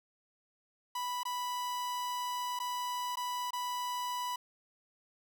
45% pulse tone with dropouts, 987 Hz, B5, 1 cent flat, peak -34 dBFS, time 0.95-4.36 s, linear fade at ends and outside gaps 5 ms, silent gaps 1.233-1.252 / 2.591-2.599 / 3.157-3.17 / 3.507-3.531 s, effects none

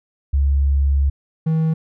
sine / triangle tone pair in turn, 69.6 / 159.81 Hz, C#2 / D#3, +8 / +47 cents, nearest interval octave + major second, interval 1439 cents, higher second, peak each -13 / -13 dBFS, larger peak neither, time 0.33-1.1 / 1.46-1.74 s, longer first, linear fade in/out 10 ms, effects none

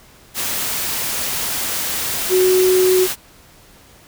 sine tone in noise, 370 Hz, F#4, in tune, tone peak -11 dBFS, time 2.29-3.08 s, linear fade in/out 50 ms, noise white, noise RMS -22 dBFS, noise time 0.34-3.16 s, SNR +8 dB, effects pink hiss -47 dBFS RMS until 4.07 s

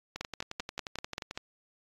two click trains, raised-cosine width 0.2 ms, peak -20 / -17 dBFS, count 14 / 7, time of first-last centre 0.16-1.31 / 0.21-1.375 s, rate 11.3 / 5.15 Hz, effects AAC 32 kbps

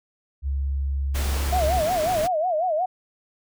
sine tone, 68.9 Hz, C#2, 10 cents flat, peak -22 dBFS, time 0.42-1.83 s, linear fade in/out 50 ms
pink noise, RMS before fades -31 dBFS, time 1.14-2.28 s, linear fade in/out 20 ms
sine tone with vibrato, 673 Hz, E5, 36 cents sharp, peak -20 dBFS, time 1.52-2.86 s, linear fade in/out 10 ms, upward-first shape sine, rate 5.5 Hz, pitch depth 180 cents each way
effects none

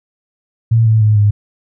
sine tone with pitch steps, 114.1 / 110.47 / 106.95 / 103.55 Hz, A#2 / A2 / A2 / G#2, -37 / +7 / -49 / -5 cents, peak -7 dBFS, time 0.71-1.31 s, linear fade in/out 10 ms, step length 150 ms, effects none

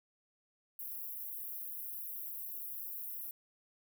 pink high-pass noise, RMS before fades -43 dBFS, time 0.79-3.31 s, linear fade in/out 2 ms, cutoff 12000 Hz, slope 48 dB/octave, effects none

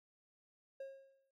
triangle tone with exponential decay, 541 Hz, C#5, 42 cents flat, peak -40 dBFS, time 0.8-1.31 s, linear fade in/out 5 ms, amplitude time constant 110 ms, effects none

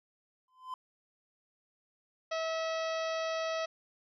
triangle tone with exponential growth, 1024 Hz, C6, 38 cents flat, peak -32 dBFS, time 0.48-0.74 s, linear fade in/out 2 ms, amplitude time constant 55 ms
harmonic tone, 647 Hz, E5, 32 cents flat, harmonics 1 / 2 / 3 / 4 / 5 / 6 / 7 / 8 / 9, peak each -33 / -39 / -43 / -45 / -47 / -49 / -50 / -51 / -52 dBFS, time 2.31-3.66 s, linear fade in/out 10 ms
effects none

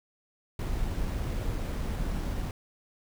brown noise with sample-and-hold, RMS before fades -31 dBFS, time 0.59-2.51 s, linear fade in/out 2 ms, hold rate 11025 Hz, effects none

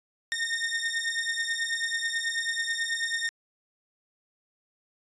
sawtooth beating tone pair, 1830 / 1839.2 Hz, A#6 / A#6, -32 / -24 cents, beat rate 9.2 Hz, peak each -27 dBFS, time 0.32-3.29 s, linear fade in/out 0 ms, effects resampled to 22050 Hz

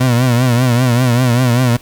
30% pulse tone with vibrato, 123.47 Hz, B2, in tune, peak -7 dBFS, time 0-1.77 s, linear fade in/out 10 ms, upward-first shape triangle, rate 5.1 Hz, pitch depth 110 cents each way, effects pink hiss -41 dBFS RMS until 1.81 s

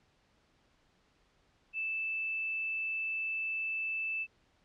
sine tone, 2637 Hz, E7, in tune, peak -32 dBFS, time 1.73-4.27 s, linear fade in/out 50 ms, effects pink hiss -70 dBFS RMS until 4.64 s + low-pass 5000 Hz 12 dB/octave

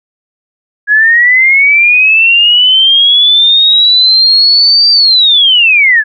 sine linear two-way sweep, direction up then down, 1661.2 to 4699 to 1661.2 Hz, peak -3 dBFS, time 0.87-6.04 s, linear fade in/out 50 ms, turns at 4.91 s, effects none

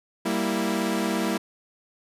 sawtooth chord, E diminished, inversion first, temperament equal, 196 / 233.1 / 329.6 Hz, G3 / Bb3 / E4, 0 / 0 / 0 cents, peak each -24 dBFS, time 0.25-1.38 s, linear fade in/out 10 ms, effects resampled to 32000 Hz

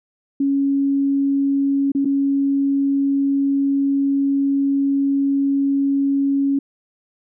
sine tone with dropouts, 277.2 Hz, C#4, in tune, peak -15 dBFS, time 0.4-6.59 s, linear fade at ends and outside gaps 5 ms, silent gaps 1.919-1.949 / 2.048-2.054 s, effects none

